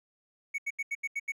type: tone bursts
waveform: triangle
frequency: 2228 Hz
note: C#7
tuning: 8 cents sharp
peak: -28 dBFS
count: 7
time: 0.54-1.321 s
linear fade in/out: 10 ms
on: 43 ms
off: 80 ms
effects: none